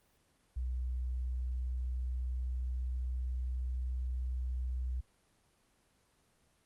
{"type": "tone with pitch glide", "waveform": "sine", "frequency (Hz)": [62.3, 62.7], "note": ["B1", "B1"], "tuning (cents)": [16, 27], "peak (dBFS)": -33, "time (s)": [0.56, 5.01], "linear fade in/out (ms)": 10, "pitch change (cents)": 11, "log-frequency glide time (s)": [1.06, 3.82], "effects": ["pink hiss -71 dBFS RMS until 6.65 s", "Opus 24 kbps"]}